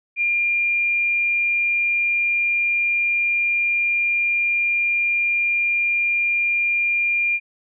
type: tone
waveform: sine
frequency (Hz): 2400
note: D7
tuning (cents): +37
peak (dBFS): -17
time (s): 0.16-7.4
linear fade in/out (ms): 50
effects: none